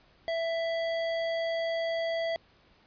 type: tone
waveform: square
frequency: 662 Hz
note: E5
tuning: 7 cents sharp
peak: -29 dBFS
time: 0.28-2.36 s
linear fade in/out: 0 ms
effects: pink hiss -62 dBFS RMS until 2.86 s + resampled to 11025 Hz